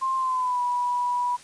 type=tone with pitch glide; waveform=sine; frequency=1055 to 978.7 Hz; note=C6 to B5; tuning=+14 to -16 cents; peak=-22 dBFS; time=0.01-1.37 s; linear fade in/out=20 ms; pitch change=-130 cents; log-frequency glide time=0.16-0.61 s; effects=white hiss -48 dBFS RMS until 1.43 s + resampled to 22050 Hz